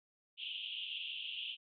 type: band-pass noise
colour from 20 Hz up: pink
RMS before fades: -43 dBFS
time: 0.37-1.57 s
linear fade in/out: 50 ms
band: 2700 to 3400 Hz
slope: 96 dB/octave
effects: none